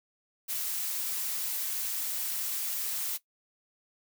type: noise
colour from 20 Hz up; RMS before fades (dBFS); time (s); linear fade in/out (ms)
blue; -33; 0.48-3.18; 20
effects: noise-tail reverb RT60 0.1 s tail -17 dB re dry